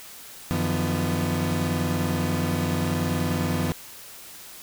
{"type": "tone cluster", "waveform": "35% pulse", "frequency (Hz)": [91.4, 152.1, 172.8, 249.7], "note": ["F#2", "D#3", "F3", "B3"], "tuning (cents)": [-21, -39, -18, 19], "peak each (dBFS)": -27, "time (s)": [0.51, 3.72], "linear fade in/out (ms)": 0, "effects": ["white hiss -43 dBFS RMS until 4.62 s"]}